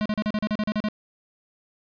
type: tone bursts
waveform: square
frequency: 212.6 Hz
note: G#3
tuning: 41 cents sharp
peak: -23 dBFS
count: 11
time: 0.01-0.886 s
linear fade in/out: 0 ms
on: 46 ms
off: 37 ms
effects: resampled to 11025 Hz + 10-bit